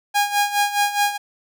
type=tone with tremolo; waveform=sawtooth; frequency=818 Hz; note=G#5; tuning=26 cents flat; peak=-11 dBFS; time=0.14-1.18 s; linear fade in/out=20 ms; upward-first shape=sine; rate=4.8 Hz; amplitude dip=75%; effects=none